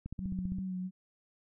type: click train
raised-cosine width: 5 ms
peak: -27 dBFS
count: 9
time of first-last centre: 0.06-0.586 s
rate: 15.2 Hz
type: tone with vibrato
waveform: sine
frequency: 186 Hz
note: F#3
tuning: 9 cents sharp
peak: -34 dBFS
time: 0.18-0.91 s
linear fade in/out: 50 ms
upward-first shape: sine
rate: 2.9 Hz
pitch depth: 29 cents each way
effects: none